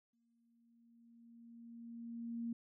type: tone with exponential growth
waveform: sine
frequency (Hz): 233.1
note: A#3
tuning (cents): 0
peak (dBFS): -37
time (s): 0.13-2.53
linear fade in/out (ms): 5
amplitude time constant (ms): 520
effects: none